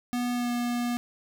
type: tone with pitch glide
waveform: square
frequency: 244.3 to 241.1 Hz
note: B3 to B3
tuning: -19 to -41 cents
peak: -27 dBFS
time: 0.13-0.97 s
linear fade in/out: 0 ms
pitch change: -22 cents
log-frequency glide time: 0.33-0.51 s
effects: none